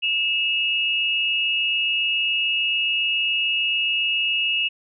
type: tone pair together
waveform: sine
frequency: 2637 / 2864 Hz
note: E7 / F7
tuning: 0 / +43 cents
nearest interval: minor second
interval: 143 cents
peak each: -22 dBFS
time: 0.02-4.69 s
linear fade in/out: 20 ms
effects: none